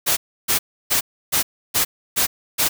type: noise bursts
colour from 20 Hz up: white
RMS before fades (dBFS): -18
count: 7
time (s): 0.06-2.69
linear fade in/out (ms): 20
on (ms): 110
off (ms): 310
effects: none